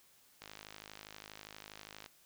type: click train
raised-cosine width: 0.2 ms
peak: -30 dBFS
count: 87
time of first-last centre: 0.42-2.061 s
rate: 52.4 Hz
effects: white hiss -66 dBFS RMS until 2.25 s